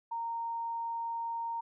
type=tone; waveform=sine; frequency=925 Hz; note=A#5; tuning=14 cents flat; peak=-33 dBFS; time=0.11-1.61 s; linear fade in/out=10 ms; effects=none